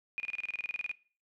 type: tone bursts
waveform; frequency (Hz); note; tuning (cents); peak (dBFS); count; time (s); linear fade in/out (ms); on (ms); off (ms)
sine; 2452; D#7; -26; -31; 15; 0.18-0.914; 0; 20; 31
effects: noise-tail reverb RT60 0.4 s tail -21 dB re dry